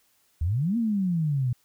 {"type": "exponential two-way sweep", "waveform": "sine", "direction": "up then down", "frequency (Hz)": [73.42, 240, 119.7], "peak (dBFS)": -22, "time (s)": [0.41, 1.53], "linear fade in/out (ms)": 5, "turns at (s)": 0.77, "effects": ["white hiss -66 dBFS RMS until 1.64 s"]}